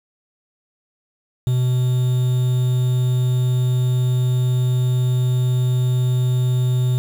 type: tone with quantisation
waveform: triangle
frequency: 126 Hz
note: B2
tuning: 35 cents sharp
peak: -13 dBFS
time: 1.47-6.98 s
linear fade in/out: 0 ms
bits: 6
effects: none